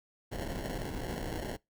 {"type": "noise with sample-and-hold", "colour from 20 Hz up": "pink", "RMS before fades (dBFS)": -37, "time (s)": [0.31, 1.57], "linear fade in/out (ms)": 20, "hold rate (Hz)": 1225, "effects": ["noise-tail reverb RT60 0.2 s tail -24 dB re dry"]}